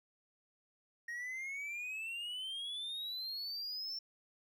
triangle exponential sweep, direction up, 1864.7 to 5440 Hz, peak -38 dBFS, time 1.08-3.99 s, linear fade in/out 5 ms, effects none

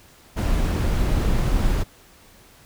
brown noise, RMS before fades -20 dBFS, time 0.36-1.84 s, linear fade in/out 20 ms, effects pink hiss -51 dBFS RMS until 2.65 s

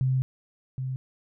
sine tone pair in turn, 130.5 / 130.5 Hz, C3 / C3, -4 / -4 cents, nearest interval unison, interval 0 cents, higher neither, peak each -21 / -28 dBFS, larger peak first, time 0.01-0.22 / 0.78-0.96 s, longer first, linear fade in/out 0 ms, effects none

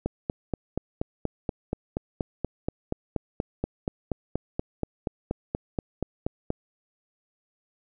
click train, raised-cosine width 2 ms, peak -13 dBFS, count 28, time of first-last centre 0.06-6.504 s, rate 4.19 Hz, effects none

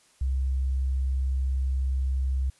sine tone, 65.9 Hz, C2, 13 cents sharp, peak -23 dBFS, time 0.21-2.5 s, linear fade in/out 5 ms, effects white hiss -61 dBFS RMS until 2.59 s + resampled to 24000 Hz

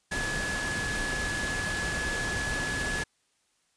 sine tone in noise, 1700 Hz, G#6, 40 cents sharp, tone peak -31 dBFS, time 0.11-3.04 s, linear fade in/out 10 ms, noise pink, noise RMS -33 dBFS, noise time 0.11-3.04 s, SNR -1 dB, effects white hiss -71 dBFS RMS until 3.76 s + resampled to 22050 Hz

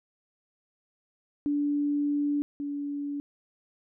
sine tone pair in turn, 290 / 286.7 Hz, D4 / D4, -22 / -42 cents, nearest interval unison, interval 20 cents, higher first, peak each -24 / -30 dBFS, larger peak first, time 1.46-2.42 / 2.6-3.2 s, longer first, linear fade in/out 0 ms, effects none

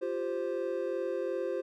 triangle chord, F suspended second, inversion none, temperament equal, 349.2 / 392 / 523.3 Hz, F4 / G4 / C5, 0 / 0 / 0 cents, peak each -34 / -34 / -32 dBFS, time 0.01-1.62 s, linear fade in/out 20 ms, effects none

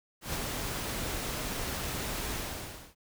pink noise with ADSR envelope, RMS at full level -33 dBFS, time 0.21-2.95 s, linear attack 130 ms, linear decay 27 ms, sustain -2 dB, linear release 620 ms, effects none

